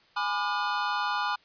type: chord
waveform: square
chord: G# diminished seventh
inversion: none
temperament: just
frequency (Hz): 830.6 / 996.7 / 1196.1 / 1435.3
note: G#5 / B5 / D6 / F6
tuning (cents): 0 / +16 / +31 / +47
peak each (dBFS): -33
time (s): 0.16-1.36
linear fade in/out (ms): 10
effects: white hiss -61 dBFS RMS until 1.44 s + resampled to 11025 Hz